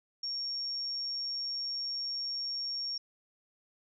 sine tone, 5530 Hz, F8, 18 cents flat, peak -33 dBFS, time 0.23-2.98 s, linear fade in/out 5 ms, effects none

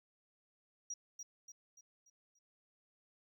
triangle tone with echo, 5740 Hz, F8, 47 cents sharp, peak -36 dBFS, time 0.9-0.94 s, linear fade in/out 5 ms, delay 290 ms, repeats 5, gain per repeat -7 dB, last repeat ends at 2.39 s, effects tanh soft clip ceiling -38 dBFS

